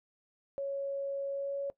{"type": "tone with pitch glide", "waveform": "sine", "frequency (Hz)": [554.4, 558.3], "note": ["C#5", "C#5"], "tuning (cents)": [0, 12], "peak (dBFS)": -32, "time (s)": [0.58, 1.7], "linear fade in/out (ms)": 0, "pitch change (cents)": 12, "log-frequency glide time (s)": [1.3, 1.55], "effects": ["noise-tail reverb RT60 0.1 s tail -18 dB re dry"]}